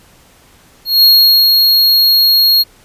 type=tone with ADSR envelope; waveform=square; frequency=4287 Hz; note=C8; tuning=41 cents sharp; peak=-4 dBFS; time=0.85-2.64 s; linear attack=180 ms; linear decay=440 ms; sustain=-3 dB; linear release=29 ms; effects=pink hiss -46 dBFS RMS until 2.84 s + resampled to 32000 Hz